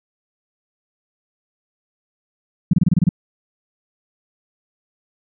sine tone bursts, 174.61 Hz, F3, in tune, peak -9 dBFS, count 8, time 2.71-3.091 s, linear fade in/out 5 ms, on 24 ms, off 27 ms, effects none

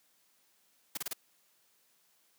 white noise bursts, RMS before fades -36 dBFS, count 4, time 0.95-1.133 s, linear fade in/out 5 ms, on 24 ms, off 29 ms, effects white hiss -70 dBFS RMS until 2.38 s + high-pass 150 Hz 12 dB/octave

